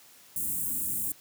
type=band-stop noise; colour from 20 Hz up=white; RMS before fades=-31 dBFS; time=0.36-1.12 s; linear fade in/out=2 ms; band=320 to 7800 Hz; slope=48 dB/octave; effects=white hiss -55 dBFS RMS until 1.2 s + high-pass 60 Hz 12 dB/octave